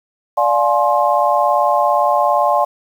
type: chord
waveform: sine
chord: D half-diminished seventh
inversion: none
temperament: just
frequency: 587.3 / 704.8 / 845.8 / 1057.2 Hz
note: D5 / F5 / Ab5 / C6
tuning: 0 / +16 / +31 / +18 cents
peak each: -17 dBFS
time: 0.37-2.65 s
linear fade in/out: 10 ms
effects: 7-bit